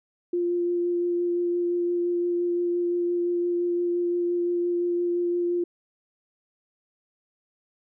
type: tone with vibrato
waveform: sine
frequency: 349.2 Hz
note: F4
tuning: in tune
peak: -22 dBFS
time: 0.33-5.64 s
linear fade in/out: 5 ms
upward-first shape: sine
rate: 5.8 Hz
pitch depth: 10 cents each way
effects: none

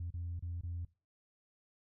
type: tone with dropouts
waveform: sine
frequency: 86.1 Hz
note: F2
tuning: 24 cents flat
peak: -36 dBFS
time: 0-0.85 s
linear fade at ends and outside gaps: 5 ms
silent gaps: 0.105-0.139 / 0.394-0.424 / 0.611-0.634 s
effects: noise-tail reverb RT60 0.3 s tail -21 dB re dry + tanh soft clip ceiling -34 dBFS

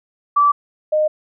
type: tone pair in turn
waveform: sine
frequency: 1159 / 614 Hz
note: D6 / D#5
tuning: -23 / -23 cents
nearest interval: major seventh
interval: 1100 cents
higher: first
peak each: -10 / -13 dBFS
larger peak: first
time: 0.36-0.52 / 0.92-1.08 s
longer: neither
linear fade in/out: 10 ms
effects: none

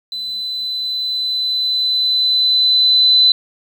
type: tone with level ramp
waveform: sine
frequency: 4015 Hz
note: B7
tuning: 28 cents sharp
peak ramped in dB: -22 to -7 dBFS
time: 0.12-3.32 s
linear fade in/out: 2 ms
effects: 7-bit

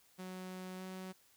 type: tone with pitch glide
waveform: sawtooth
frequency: 185 to 186.83 Hz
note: F#3 to F#3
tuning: 0 to +17 cents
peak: -40 dBFS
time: 0.18-1.13 s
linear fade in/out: 20 ms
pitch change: +17 cents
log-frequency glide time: 0.77-0.82 s
effects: white hiss -68 dBFS RMS until 1.36 s

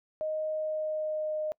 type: tone with pitch glide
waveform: sine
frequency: 622 to 615.6 Hz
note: D#5 to D#5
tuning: -1 to -19 cents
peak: -29 dBFS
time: 0.21-1.52 s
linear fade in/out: 0 ms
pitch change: -18 cents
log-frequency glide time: 0.51-1.38 s
effects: noise-tail reverb RT60 0.1 s tail -26 dB re dry

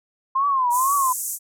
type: tone with vibrato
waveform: sine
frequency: 1046.5 Hz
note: C6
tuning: in tune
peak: -17 dBFS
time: 0.35-1.13 s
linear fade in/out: 10 ms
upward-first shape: triangle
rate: 2.1 Hz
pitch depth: 170 cents each way
type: band-pass noise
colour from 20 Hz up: pink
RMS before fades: -28 dBFS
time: 0.7-1.39 s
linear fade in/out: 50 ms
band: 6700 to 14000 Hz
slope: 48 dB/octave
effects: none

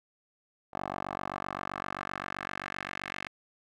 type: tone with band-pass filter sweep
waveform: 10% pulse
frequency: 47.69 Hz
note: G1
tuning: 47 cents flat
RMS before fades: -38 dBFS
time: 0.73-3.28 s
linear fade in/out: 10 ms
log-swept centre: 850 to 2100 Hz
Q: 1.9
effects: none

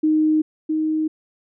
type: tone pair in turn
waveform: sine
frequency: 310.1 / 312.4 Hz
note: D#4 / D#4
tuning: -6 / +7 cents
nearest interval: unison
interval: 13 cents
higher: second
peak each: -14 / -18 dBFS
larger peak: first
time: 0.03-0.42 / 0.69-1.08 s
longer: neither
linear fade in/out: 10 ms
effects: none

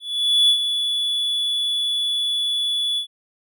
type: tone with ADSR envelope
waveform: triangle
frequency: 3429 Hz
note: A7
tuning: 45 cents flat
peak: -10 dBFS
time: 0-3.07 s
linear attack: 490 ms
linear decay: 82 ms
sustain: -8 dB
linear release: 94 ms
effects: none

